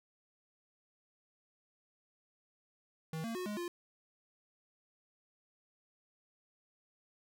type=tone with pitch steps; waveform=square; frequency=159.9 / 228.6 / 364.6 / 208.6 / 348.9 Hz; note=D#3 / A#3 / F#4 / G#3 / F4; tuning=+48 / -34 / -25 / +8 / -2 cents; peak=-38 dBFS; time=3.13-3.68 s; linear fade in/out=2 ms; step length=110 ms; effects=none